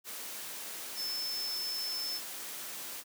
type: tone in noise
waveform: sine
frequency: 5274 Hz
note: E8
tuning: in tune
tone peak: -34 dBFS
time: 0.95-2.21 s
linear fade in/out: 50 ms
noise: white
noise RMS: -42 dBFS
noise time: 0.04-3.04 s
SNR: +5 dB
effects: high-pass 200 Hz 12 dB/octave